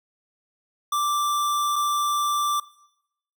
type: tone pair in turn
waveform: square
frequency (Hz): 1174.7 / 1174.7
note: D6 / D6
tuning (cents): 0 / 0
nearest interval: unison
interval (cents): 0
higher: neither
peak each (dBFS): -22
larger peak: neither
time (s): 0.92-1.76 / 1.76-2.6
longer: neither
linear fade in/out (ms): 5
effects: noise-tail reverb RT60 0.8 s tail -19 dB re dry